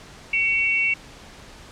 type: tone pair together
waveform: sine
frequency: 2245 / 2708 Hz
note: C#7 / E7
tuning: +21 / +46 cents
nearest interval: minor third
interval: 325 cents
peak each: -21 dBFS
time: 0.33-0.94 s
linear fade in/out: 5 ms
effects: pink hiss -44 dBFS RMS until 1.71 s + low-pass 7000 Hz 12 dB/octave